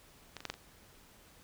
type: clicks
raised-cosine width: 0.2 ms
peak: -25 / -29 / -19 / -18 / -30 dBFS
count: 5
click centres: 0.367 / 0.405 / 0.453 / 0.5 / 0.54 s
effects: pink hiss -60 dBFS RMS until 1.43 s